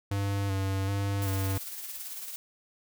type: tone with vibrato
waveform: square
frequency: 98.1 Hz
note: G2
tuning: 2 cents sharp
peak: -28 dBFS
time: 0.11-1.58 s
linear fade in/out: 5 ms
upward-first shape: square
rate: 1.3 Hz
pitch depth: 26 cents each way
type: noise with tremolo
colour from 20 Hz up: blue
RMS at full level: -38 dBFS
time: 1.22-2.36 s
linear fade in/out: 0 ms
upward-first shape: sine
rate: 18 Hz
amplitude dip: 40%
effects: none